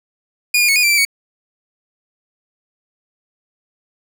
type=tone with pitch steps; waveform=sawtooth; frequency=2443 / 2420 / 2207 / 2463 / 2349 / 2336 / 2236 Hz; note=D#7 / D#7 / C#7 / D#7 / D7 / D7 / C#7; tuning=-32 / -49 / -8 / -18 / 0 / -10 / +14 cents; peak=-8 dBFS; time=0.54-1.051 s; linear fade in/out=5 ms; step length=73 ms; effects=none